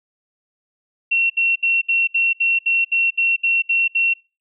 sine tone bursts, 2723 Hz, F7, 44 cents flat, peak -14 dBFS, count 12, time 1.11-4.138 s, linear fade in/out 10 ms, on 190 ms, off 68 ms, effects noise-tail reverb RT60 0.3 s tail -23 dB re dry

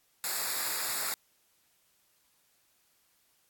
white noise with comb filter, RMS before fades -33 dBFS, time 0.24-1.14 s, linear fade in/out 0 ms, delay 0.33 ms, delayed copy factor -0.75, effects white hiss -70 dBFS RMS until 3.49 s + AAC 64 kbps

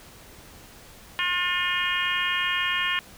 harmonic tone with a mistuned harmonic, 357.4 Hz, F4, 40 cents sharp, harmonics 3 / 4 / 5 / 6 / 7 / 8 / 9, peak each -31 / -33 / -28 / -33 / -31 / -29 / -33 dBFS, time 1.19-2.99 s, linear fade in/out 0 ms, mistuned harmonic 7, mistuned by -22 cents, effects pink hiss -48 dBFS RMS until 3.17 s

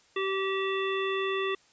harmonic tone with a mistuned harmonic, 386.5 Hz, G4, 24 cents flat, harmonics 1 / 3 / 5 / 7 / 9, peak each -29 / -34 / -36 / -37 / -39 dBFS, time 0.16-1.55 s, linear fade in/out 5 ms, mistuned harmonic 7, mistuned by -17 cents, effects white hiss -62 dBFS RMS until 1.72 s + resampled to 16000 Hz

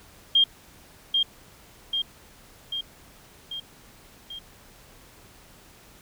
sine tone with echo, 3211 Hz, G7, 41 cents sharp, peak -15 dBFS, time 0.35-0.44 s, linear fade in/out 5 ms, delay 790 ms, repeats 5, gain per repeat -4 dB, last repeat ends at 4.39 s, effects pink hiss -52 dBFS RMS until 6.01 s

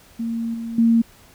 sine tone with level steps, 229.8 Hz, A#3, 25 cents flat, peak -22 / -26 / -12 dBFS, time 0.19-1.02 s, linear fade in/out 10 ms, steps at 0.54 / 0.78 s, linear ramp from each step 5 ms, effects pink hiss -50 dBFS RMS until 1.34 s

